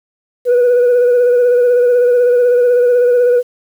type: tone with vibrato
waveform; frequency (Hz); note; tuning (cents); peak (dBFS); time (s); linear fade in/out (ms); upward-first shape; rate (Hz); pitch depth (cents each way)
sine; 489.1; B4; -17; -5; 0.45-3.43; 50; sine; 16; 31
effects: tanh soft clip ceiling -6 dBFS + 7-bit